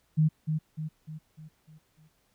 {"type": "tone with echo", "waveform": "sine", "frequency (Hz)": 155.56, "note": "D#3", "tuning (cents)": 0, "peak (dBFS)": -19, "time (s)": [0.17, 0.29], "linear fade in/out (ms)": 20, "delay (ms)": 300, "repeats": 6, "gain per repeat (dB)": -6, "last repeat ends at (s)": 2.09, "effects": ["pink hiss -70 dBFS RMS until 2.34 s"]}